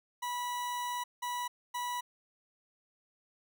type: tone bursts at uneven times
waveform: 40% pulse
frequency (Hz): 978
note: B5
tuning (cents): -17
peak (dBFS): -33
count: 3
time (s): 0.22-1.04 / 1.22-1.48 / 1.74-2.01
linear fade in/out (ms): 10
effects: none